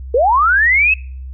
sine linear sweep, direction up, 440 to 2638 Hz, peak -9 dBFS, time 0.14-0.94 s, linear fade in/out 5 ms, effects noise-tail reverb RT60 0.5 s tail -25 dB re dry + added 65 Hz sine -26 dBFS peak until 1.33 s

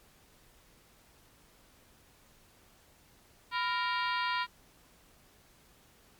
harmonic tone with a mistuned harmonic, 466.2 Hz, A#4, in tune, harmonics 2 / 3 / 4 / 5 / 6 / 7 / 8 / 9 / 10, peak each -32 / -36 / -38 / -40 / -42 / -43 / -44 / -45 / -46 dBFS, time 3.51-4.47 s, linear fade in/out 50 ms, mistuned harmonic 2, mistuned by +110 cents, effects pink hiss -62 dBFS RMS until 6.19 s + MP3 96 kbps

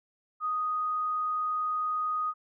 sine tone, 1244.5 Hz, D#6, in tune, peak -27 dBFS, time 0.4-2.34 s, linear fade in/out 50 ms, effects none

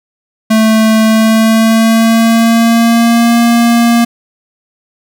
square tone with pitch glide, 220 to 234.4 Hz, A3 to A#3, 0 to +10 cents, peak -6 dBFS, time 0.5-4.05 s, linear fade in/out 10 ms, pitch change +110 cents, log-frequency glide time 1.05-3.38 s, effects none

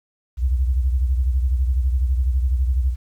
sine beating tone pair, 63 / 75 Hz, B1 / D2, +35 / +37 cents, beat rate 12 Hz, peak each -16 / -24 dBFS, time 0.37-2.96 s, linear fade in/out 50 ms, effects tanh soft clip ceiling -10 dBFS + 9-bit

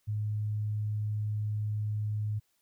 sine tone, 105.9 Hz, G#2, 34 cents sharp, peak -29 dBFS, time 0.07-2.4 s, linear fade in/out 20 ms, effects white hiss -74 dBFS RMS until 2.61 s

